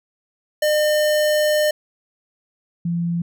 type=tone pair in turn; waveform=square / sine; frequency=605 / 170.81 Hz; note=D#5 / F3; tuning=-49 / -38 cents; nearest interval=octave + minor seventh; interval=2189 cents; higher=first; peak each=-16 / -19 dBFS; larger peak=first; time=0.62-1.71 / 2.85-3.22 s; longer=first; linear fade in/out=5 ms; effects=none